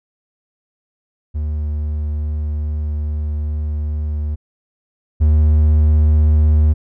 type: tone pair in turn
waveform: triangle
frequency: 75.2 / 76.34 Hz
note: D2 / D#2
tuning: +42 / -32 cents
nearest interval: unison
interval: 26 cents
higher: second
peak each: -16 / -7 dBFS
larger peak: second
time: 1.34-4.36 / 5.2-6.74 s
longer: first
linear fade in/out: 20 ms
effects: none